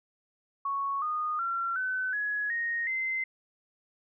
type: tone with pitch steps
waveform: sine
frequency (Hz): 1108.7 / 1230.2 / 1365 / 1514.5 / 1680.5 / 1864.6 / 2069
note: C#6 / D#6 / F6 / F#6 / G#6 / A#6 / C7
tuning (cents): 0 / -20 / -40 / +40 / +20 / 0 / -20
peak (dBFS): -28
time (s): 0.65-3.24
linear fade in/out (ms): 5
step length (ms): 370
effects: none